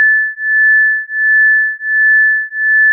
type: beating tone pair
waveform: sine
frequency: 1742 / 1743.4 Hz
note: A6 / A6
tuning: -18 / -16 cents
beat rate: 1.4 Hz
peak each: -11 dBFS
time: 0-2.92 s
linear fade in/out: 0 ms
effects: none